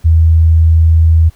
sine tone, 81.2 Hz, E2, 26 cents flat, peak -4 dBFS, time 0.04-1.3 s, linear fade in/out 20 ms, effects pink hiss -49 dBFS RMS until 1.35 s

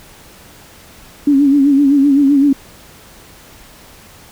sine tone with vibrato, 280.6 Hz, C#4, 21 cents sharp, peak -7 dBFS, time 1.27-2.53 s, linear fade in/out 5 ms, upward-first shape sine, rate 7.8 Hz, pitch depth 70 cents each way, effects pink hiss -41 dBFS RMS until 4.31 s

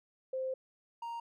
sine / triangle tone pair in turn, 522 / 932.4 Hz, C5 / A#5, -4 / 0 cents, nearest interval minor seventh, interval 1004 cents, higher second, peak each -33 / -36 dBFS, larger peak first, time 0.33-0.54 / 1.02-1.2 s, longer first, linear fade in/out 5 ms, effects none

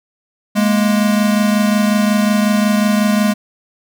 square tone pair together, 208.3 / 233.8 Hz, G#3 / A#3, +5 / +5 cents, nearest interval major second, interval 200 cents, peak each -13 / -19 dBFS, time 0.55-3.34 s, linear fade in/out 20 ms, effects none

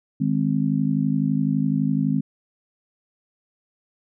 harmonic tone, 51.91 Hz, G#1, in tune, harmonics 3 / 4 / 5, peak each -23 / -23 / -23 dBFS, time 0.2-2.21 s, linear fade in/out 10 ms, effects none

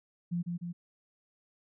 sine tone with echo, 173.3 Hz, F3, 13 cents flat, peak -29 dBFS, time 0.31-0.43 s, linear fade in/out 20 ms, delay 150 ms, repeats 2, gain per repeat -3 dB, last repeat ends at 0.73 s, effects none

